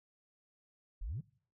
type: exponential sweep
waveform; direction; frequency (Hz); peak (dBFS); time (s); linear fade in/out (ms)
sine; up; 34.65 to 164.81; -36; 1.01-1.21; 10
effects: noise-tail reverb RT60 0.5 s tail -22 dB re dry + tanh soft clip ceiling -32 dBFS